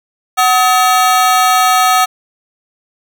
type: ring-modulated tone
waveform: 40% pulse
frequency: 1009 Hz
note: B5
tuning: 37 cents sharp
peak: -4 dBFS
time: 0.37-2.06 s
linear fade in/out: 20 ms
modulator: 264 Hz
effects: none